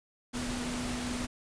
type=tone in noise; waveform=sine; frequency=245.8 Hz; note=B3; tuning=8 cents flat; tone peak=-35 dBFS; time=0.33-1.27 s; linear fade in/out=20 ms; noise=pink; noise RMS=-37 dBFS; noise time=0.33-1.27 s; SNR=-1 dB; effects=resampled to 22050 Hz